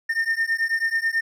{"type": "beating tone pair", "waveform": "triangle", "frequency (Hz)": [1812, 1821.2], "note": ["A#6", "A#6"], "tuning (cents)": [-50, -41], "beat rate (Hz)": 9.2, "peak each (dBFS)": -22, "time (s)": [0.09, 1.21], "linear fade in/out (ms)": 10, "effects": []}